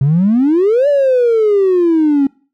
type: exponential two-way sweep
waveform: triangle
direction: up then down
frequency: 130.81 to 587.3 to 271.3 Hz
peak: -5 dBFS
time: 0.01-2.27 s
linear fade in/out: 5 ms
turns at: 0.88 s
effects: noise-tail reverb RT60 0.4 s tail -26 dB re dry + tanh soft clip ceiling -5 dBFS